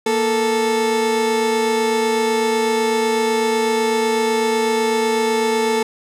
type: tone pair together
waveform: 30% pulse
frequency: 234 / 440 Hz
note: A#3 / A4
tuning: +7 / 0 cents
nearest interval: major seventh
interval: 1093 cents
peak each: -20 / -14 dBFS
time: 0.06-5.83 s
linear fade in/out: 5 ms
effects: low-pass 11000 Hz 12 dB/octave